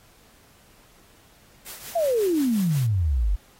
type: noise with tremolo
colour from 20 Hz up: white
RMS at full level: -37 dBFS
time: 1.66-2.87 s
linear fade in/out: 5 ms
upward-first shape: triangle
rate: 5.6 Hz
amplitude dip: 65%
type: exponential sweep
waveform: sine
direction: down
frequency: 706 to 44.01 Hz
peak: -19 dBFS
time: 1.95-3.36 s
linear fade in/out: 10 ms
effects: pink hiss -56 dBFS RMS until 3.59 s + AAC 48 kbps